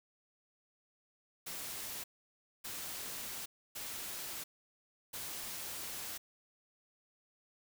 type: noise bursts at uneven times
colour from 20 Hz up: white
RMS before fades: -43 dBFS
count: 4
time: 1.46-2.04 / 2.64-3.46 / 3.75-4.44 / 5.13-6.18 s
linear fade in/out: 10 ms
effects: none